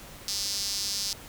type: tone with high-pass filter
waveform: sawtooth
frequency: 200 Hz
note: G3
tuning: 35 cents sharp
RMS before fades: -31 dBFS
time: 0.28-1.13 s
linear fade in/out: 2 ms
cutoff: 5000 Hz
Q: 3.5
effects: pink hiss -46 dBFS RMS until 1.28 s